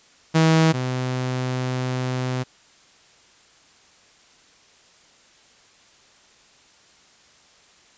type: tone pair in turn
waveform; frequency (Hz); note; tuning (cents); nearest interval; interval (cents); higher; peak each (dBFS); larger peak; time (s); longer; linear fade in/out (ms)
sawtooth; 160.7 / 127.55; E3 / C3; -44 / -44; major third; 400; first; -10 / -19; first; 0.34-0.73 / 0.73-2.44; second; 20
effects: white hiss -54 dBFS RMS until 7.97 s + resampled to 16000 Hz